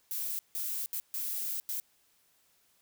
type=noise bursts at uneven times; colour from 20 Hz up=violet; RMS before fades=-35 dBFS; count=5; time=0.11-0.39 / 0.55-0.86 / 0.93-1 / 1.14-1.6 / 1.69-1.8 s; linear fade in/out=0 ms; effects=white hiss -69 dBFS RMS until 2.81 s